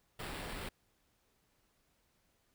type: noise with sample-and-hold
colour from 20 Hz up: pink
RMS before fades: -43 dBFS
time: 0.19-0.69 s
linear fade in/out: 5 ms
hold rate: 6300 Hz
effects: pink hiss -75 dBFS RMS until 2.54 s